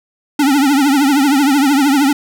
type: tone with vibrato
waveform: square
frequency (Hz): 280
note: C#4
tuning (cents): +18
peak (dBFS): -10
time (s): 0.39-2.13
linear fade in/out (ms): 5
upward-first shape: triangle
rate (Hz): 13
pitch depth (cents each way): 140
effects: none